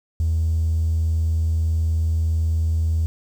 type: tone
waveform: triangle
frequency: 80.8 Hz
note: E2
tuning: 34 cents flat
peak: -14 dBFS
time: 0.2-3.06 s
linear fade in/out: 0 ms
effects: tanh soft clip ceiling -14 dBFS + 8-bit